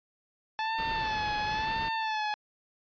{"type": "tone with vibrato", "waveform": "sawtooth", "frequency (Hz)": 871, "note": "A5", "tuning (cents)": -18, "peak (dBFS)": -25, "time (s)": [0.59, 2.34], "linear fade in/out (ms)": 0, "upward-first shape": "sine", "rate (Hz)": 0.99, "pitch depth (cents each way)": 58}
{"type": "noise", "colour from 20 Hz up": "pink", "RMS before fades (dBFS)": -39, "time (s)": [0.78, 1.89], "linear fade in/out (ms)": 5}
{"effects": ["resampled to 11025 Hz"]}